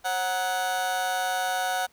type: tone with amplitude modulation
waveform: 30% pulse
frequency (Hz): 740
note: F#5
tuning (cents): 0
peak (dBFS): -19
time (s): 0.04-1.87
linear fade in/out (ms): 20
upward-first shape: sine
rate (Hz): 200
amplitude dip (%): 75
effects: pink hiss -61 dBFS RMS until 1.92 s